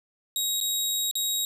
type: tone with dropouts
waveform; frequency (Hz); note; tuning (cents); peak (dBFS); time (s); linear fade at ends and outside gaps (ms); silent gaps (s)
20% pulse; 3799; A#7; +32; -19; 0.36-1.45; 1; 0.603-0.611 / 1.112-1.154
effects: none